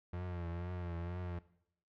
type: tone with vibrato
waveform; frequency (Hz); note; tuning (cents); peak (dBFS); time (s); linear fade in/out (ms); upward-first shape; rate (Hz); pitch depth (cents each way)
35% pulse; 87.31; F2; 0; -37; 0.13-1.39; 5; triangle; 2.1; 67
effects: noise-tail reverb RT60 0.7 s tail -18 dB re dry + low-pass 2000 Hz 12 dB/octave